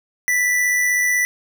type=tone with amplitude modulation; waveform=square; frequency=1975.5 Hz; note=B6; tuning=in tune; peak=-15 dBFS; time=0.28-1.25 s; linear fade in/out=0 ms; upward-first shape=sine; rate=96 Hz; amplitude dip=30%; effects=none